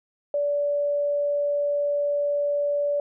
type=tone; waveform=sine; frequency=578 Hz; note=D5; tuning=28 cents flat; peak=-21 dBFS; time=0.34-3 s; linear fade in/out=2 ms; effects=none